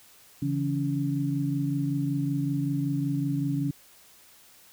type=tone cluster; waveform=sine; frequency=141.4 / 166.7 / 281 Hz; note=C#3 / E3 / C#4; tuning=+35 / +20 / +24 cents; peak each=-28 / -33 / -28 dBFS; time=0.42-3.71 s; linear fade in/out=5 ms; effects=white hiss -55 dBFS RMS until 4.72 s